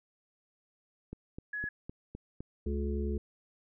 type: click train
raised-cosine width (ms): 3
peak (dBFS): -28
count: 6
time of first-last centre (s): 1.13-2.406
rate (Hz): 3.92
type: tone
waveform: sine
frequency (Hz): 1686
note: G#6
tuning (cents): +26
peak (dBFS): -34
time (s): 1.53-1.69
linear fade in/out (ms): 5
type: harmonic tone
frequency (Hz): 71.3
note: C#2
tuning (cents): +49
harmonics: 1 / 3 / 5 / 6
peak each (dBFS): -32 / -37 / -39 / -40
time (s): 2.66-3.18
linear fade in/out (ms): 5
effects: none